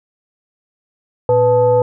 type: tone with frequency modulation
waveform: sine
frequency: 496.1 Hz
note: B4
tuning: 8 cents sharp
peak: -9 dBFS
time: 1.29-1.82 s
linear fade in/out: 2 ms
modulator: 380 Hz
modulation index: 0.66
effects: none